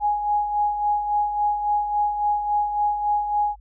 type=tone with tremolo; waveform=sine; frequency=830.6 Hz; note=G#5; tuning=in tune; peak=-17 dBFS; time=0-3.56 s; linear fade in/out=50 ms; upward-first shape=sine; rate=3.6 Hz; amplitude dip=55%; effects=added 50 Hz sine -45 dBFS peak until 3.6 s